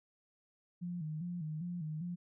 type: tone with vibrato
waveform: sine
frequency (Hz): 164.81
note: E3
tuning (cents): 0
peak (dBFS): -37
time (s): 0.81-2.16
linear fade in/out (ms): 20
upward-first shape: square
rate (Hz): 2.5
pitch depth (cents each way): 110
effects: none